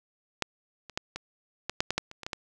clicks, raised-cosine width 0.2 ms, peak -9 / -26 / -12 / -18 / -13 / -7 / -10 / -9 / -26 / -23 / -17 / -15 dBFS, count 12, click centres 0.423 / 0.897 / 0.975 / 1.16 / 1.696 / 1.805 / 1.906 / 1.98 / 2.114 / 2.233 / 2.265 / 2.332 s, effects none

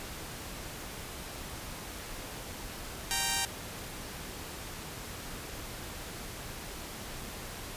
5% pulse tone pair together, 783 / 931.1 Hz, G5 / A#5, -2 / -2 cents, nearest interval minor third, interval 300 cents, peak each -20 dBFS, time 3.11-3.45 s, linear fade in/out 0 ms, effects pink hiss -42 dBFS RMS until 7.76 s + resampled to 32000 Hz

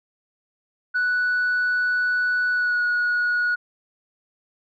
sine tone with pitch glide, 1480 to 1455.4 Hz, F#6 to F#6, 0 to -29 cents, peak -17 dBFS, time 0.94-3.56 s, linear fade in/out 20 ms, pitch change -29 cents, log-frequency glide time 2.52-2.83 s, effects tanh soft clip ceiling -17 dBFS

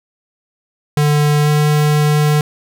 square tone with pitch glide, 148.2 to 149.66 Hz, D3 to D3, +16 to +33 cents, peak -11 dBFS, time 0.97-2.41 s, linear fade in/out 2 ms, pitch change +17 cents, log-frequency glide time 1.43-1.49 s, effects none

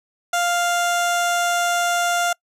15% pulse tone with notch filter, 698.5 Hz, F5, in tune, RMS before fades -20 dBFS, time 0.33-2.33 s, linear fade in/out 5 ms, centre 2300 Hz, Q 1.7, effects noise-tail reverb RT60 0.1 s tail -26 dB re dry + low-pass 11000 Hz 12 dB/octave

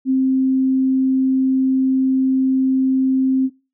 sine tone, 263 Hz, C4, 9 cents sharp, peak -13 dBFS, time 0.05-3.5 s, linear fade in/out 50 ms, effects noise-tail reverb RT60 0.3 s tail -21 dB re dry

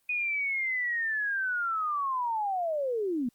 sine linear sweep, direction down, 2489 to 226.7 Hz, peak -27 dBFS, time 0.09-3.29 s, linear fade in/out 5 ms, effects white hiss -71 dBFS RMS until 3.34 s + Opus 24 kbps

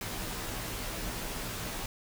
pink noise with comb filter, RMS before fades -37 dBFS, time 0.01-1.86 s, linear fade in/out 2 ms, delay 14 ms, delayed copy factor -0.65, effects none

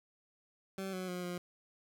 20% pulse tone with pitch steps, 192.3 / 185 / 179.5 / 177.3 Hz, G3 / F#3 / F3 / F3, -33 / 0 / +48 / +26 cents, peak -33 dBFS, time 0.78-1.38 s, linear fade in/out 2 ms, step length 150 ms, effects none

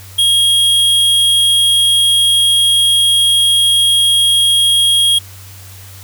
square tone, 3269 Hz, G#7, 28 cents flat, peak -9 dBFS, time 0.18-5.19 s, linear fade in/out 10 ms, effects added 95 Hz sine -34 dBFS peak until 6.03 s + white hiss -38 dBFS RMS until 6.03 s

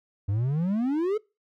triangle exponential sweep, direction up, 95 to 443.7 Hz, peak -21 dBFS, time 0.28-1.18 s, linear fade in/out 10 ms, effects noise-tail reverb RT60 0.3 s tail -26 dB re dry

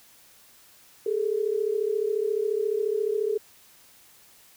sine tone pair together, 408.1 / 442.4 Hz, G#4 / A4, -30 / +9 cents, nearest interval minor second, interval 139 cents, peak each -26 dBFS, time 1.06-3.38 s, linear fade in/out 5 ms, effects white hiss -55 dBFS RMS until 4.56 s

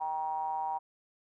triangle ring-modulated tone, 81.4 Hz, E2, 21 cents flat, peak -26 dBFS, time 0-0.79 s, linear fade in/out 20 ms, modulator 865 Hz, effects none

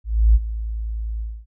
sine tone with ADSR envelope, 55 Hz, A1, in tune, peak -8 dBFS, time 0.04-1.46 s, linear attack 310 ms, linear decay 35 ms, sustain -15 dB, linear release 250 ms, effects none

